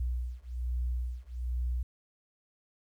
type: beating tone pair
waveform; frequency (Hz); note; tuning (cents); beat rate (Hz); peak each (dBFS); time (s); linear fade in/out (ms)
sine; 60.6 / 61.8; B1 / B1; -32 / +2; 1.2; -33 / -33; 0-1.83; 5
effects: tanh soft clip ceiling -25 dBFS + 11-bit